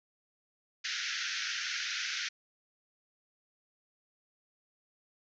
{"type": "band-pass noise", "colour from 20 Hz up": "pink", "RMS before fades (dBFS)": -36, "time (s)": [0.84, 2.29], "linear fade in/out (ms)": 10, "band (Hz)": [1400, 6400], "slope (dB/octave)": 96, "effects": []}